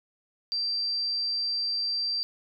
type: tone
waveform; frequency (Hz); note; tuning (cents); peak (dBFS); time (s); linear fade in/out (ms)
sine; 4699; D8; 0; -26; 0.52-2.23; 0
effects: none